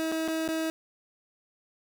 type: tone with dropouts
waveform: 30% pulse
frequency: 321 Hz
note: E4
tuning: 46 cents flat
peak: -25 dBFS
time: 0-0.7 s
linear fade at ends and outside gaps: 0 ms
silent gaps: 0.117-0.122 / 0.278-0.284 / 0.478-0.487 s
effects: none